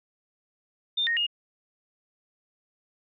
sine tone with pitch steps, 3610 / 1859 / 2852 Hz, A7 / A#6 / F7, +44 / -5 / +36 cents, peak -23 dBFS, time 0.97-1.267 s, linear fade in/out 10 ms, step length 99 ms, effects none

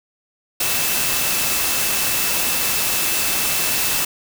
sine tone in noise, 2637 Hz, E7, in tune, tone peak -29 dBFS, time 0.6-4.05 s, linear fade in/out 5 ms, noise white, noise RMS -20 dBFS, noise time 0.6-4.05 s, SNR -12 dB, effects none

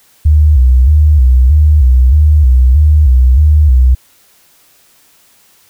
sine tone with vibrato, 69.3 Hz, C#2, in tune, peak -3 dBFS, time 0.25-3.95 s, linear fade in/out 10 ms, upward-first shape square, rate 1.6 Hz, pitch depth 150 cents each way, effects white hiss -48 dBFS RMS until 5.69 s

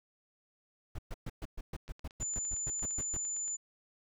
brown noise bursts, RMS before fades -39 dBFS, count 15, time 0.95-3.17 s, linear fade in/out 5 ms, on 36 ms, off 120 ms
click train, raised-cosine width 0.2 ms, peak -37 dBFS, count 15, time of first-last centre 1.88-3.48 s, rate 8.75 Hz
sine tone, 7040 Hz, A8, in tune, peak -34 dBFS, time 2.2-3.57 s, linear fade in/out 20 ms
effects none

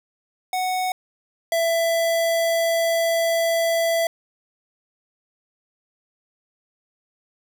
square tone pair in turn, 740 / 665.6 Hz, F#5 / E5, 0 / +17 cents, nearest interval major second, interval 183 cents, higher first, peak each -22 / -19 dBFS, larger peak second, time 0.53-0.92 / 1.52-4.07 s, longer second, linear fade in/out 2 ms, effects none

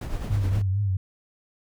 brown noise with tremolo, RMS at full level -28 dBFS, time 0.01-0.62 s, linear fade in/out 5 ms, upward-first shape triangle, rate 9.6 Hz, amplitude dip 55%
sine tone with vibrato, 98.4 Hz, G2, 7 cents sharp, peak -21 dBFS, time 0.3-0.97 s, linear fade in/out 5 ms, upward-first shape triangle, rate 4.4 Hz, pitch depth 100 cents each way
effects none

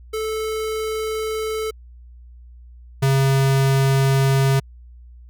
square tone pair in turn, 437.3 / 135.53 Hz, A4 / C#3, -11 / -39 cents, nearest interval octave + minor sixth, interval 2028 cents, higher first, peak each -23 / -15 dBFS, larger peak second, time 0.13-1.71 / 3.02-4.6 s, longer neither, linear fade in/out 10 ms, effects added 60 Hz sine -40 dBFS peak until 5.29 s

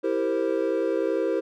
triangle chord, C dominant seventh, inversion first, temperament equal with one note detuned, 329.6 / 392 / 462.9 / 523.3 Hz, E4 / G4 / Bb4 / C5, 0 / 0 / -12 / 0 cents, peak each -26 dBFS, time 0.03-1.41 s, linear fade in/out 20 ms, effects none

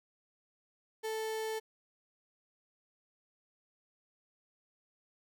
35% pulse tone, 440 Hz, A4, in tune, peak -33 dBFS, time 1.03-1.6 s, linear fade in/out 20 ms, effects none

